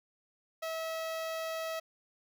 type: tone with notch filter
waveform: sawtooth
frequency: 647 Hz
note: E5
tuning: 32 cents flat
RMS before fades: -37 dBFS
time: 0.62-1.8 s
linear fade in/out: 10 ms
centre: 8500 Hz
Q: 1.9
effects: none